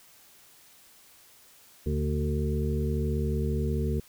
harmonic tone with a mistuned harmonic, 74.9 Hz, D2, 35 cents sharp, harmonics 1 / 2 / 3 / 5 / 6, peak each -28 / -31 / -33 / -35 / -36 dBFS, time 1.86-4 s, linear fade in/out 5 ms, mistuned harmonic 2, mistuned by -44 cents, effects white hiss -56 dBFS RMS until 4.08 s

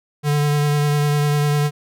square tone with vibrato, 146.83 Hz, D3, in tune, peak -16 dBFS, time 0.23-1.71 s, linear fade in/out 50 ms, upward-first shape triangle, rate 10 Hz, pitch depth 19 cents each way, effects none

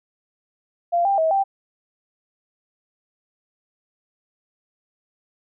sine tone with pitch steps, 691 / 792 / 642 / 784 Hz, F5 / G5 / E5 / G5, -19 / +18 / -46 / 0 cents, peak -16 dBFS, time 0.92-1.44 s, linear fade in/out 20 ms, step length 130 ms, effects none

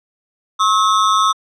square ring-modulated tone, 1189 Hz, D6, 21 cents sharp, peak -9 dBFS, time 0.59-1.33 s, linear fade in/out 20 ms, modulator 101 Hz, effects low-pass 6000 Hz 12 dB/octave

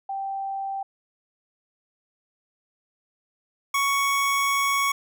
sine / 25% pulse tone pair in turn, 782 / 1113 Hz, G5 / C#6, -4 / +7 cents, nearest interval tritone, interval 611 cents, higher second, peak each -27 / -17 dBFS, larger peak second, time 0.09-0.83 / 3.74-4.92 s, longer second, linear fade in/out 5 ms, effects none

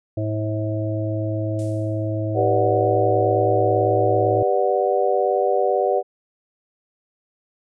harmonic tone, 107.6 Hz, A2, 38 cents flat, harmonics 1 / 3 / 5 / 6, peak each -23 / -27 / -31 / -30 dBFS, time 0.17-4.43 s, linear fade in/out 5 ms
violet noise with exponential decay, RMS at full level -36 dBFS, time 1.59-2.19 s, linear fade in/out 0 ms, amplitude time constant 130 ms
sine chord, G major seventh, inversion none, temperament just, 392 / 490 / 588 / 735 Hz, G4 / B4 / D5 / F#5, 0 / -14 / +2 / -12 cents, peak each -22 dBFS, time 2.34-6.03 s, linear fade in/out 50 ms
effects resampled to 22050 Hz

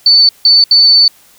sine tone bursts at uneven times, 4508 Hz, C#8, 28 cents sharp, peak -3 dBFS, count 3, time 0.06-0.29 / 0.45-0.64 / 0.71-1.08 s, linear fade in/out 2 ms, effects white hiss -45 dBFS RMS until 1.38 s

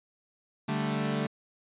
sawtooth chord, D suspended fourth, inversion none, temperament equal, 146.83 / 196 / 220 Hz, D3 / G3 / A3, 0 / 0 / 0 cents, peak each -28 / -30 / -27 dBFS, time 0.68-1.27 s, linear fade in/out 10 ms, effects resampled to 8000 Hz

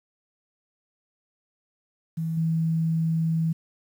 sine tone with level steps, 162.5 Hz, E3, 24 cents flat, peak -25 / -21 dBFS, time 2.17-3.53 s, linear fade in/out 10 ms, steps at 2.37 s, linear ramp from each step 5 ms, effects 9-bit

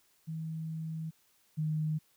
sine tone pair in turn, 160 / 155 Hz, D#3 / D#3, +49 / -6 cents, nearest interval minor second, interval 55 cents, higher first, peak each -35 / -29 dBFS, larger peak second, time 0.27-1.11 / 1.57-1.99 s, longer first, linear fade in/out 20 ms, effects white hiss -69 dBFS RMS until 2.16 s

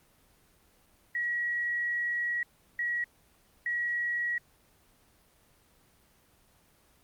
sine tone bursts at uneven times, 1915 Hz, A#6, 46 cents sharp, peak -28 dBFS, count 3, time 1.15-2.43 / 2.79-3.04 / 3.66-4.38 s, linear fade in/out 2 ms, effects pink hiss -64 dBFS RMS until 7.03 s + Opus 24 kbps

